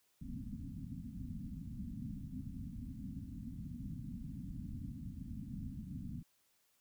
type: low-pass noise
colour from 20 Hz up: white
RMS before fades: -45 dBFS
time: 0.21-6.23 s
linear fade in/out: 10 ms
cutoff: 270 Hz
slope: 96 dB/octave
effects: white hiss -75 dBFS RMS until 6.8 s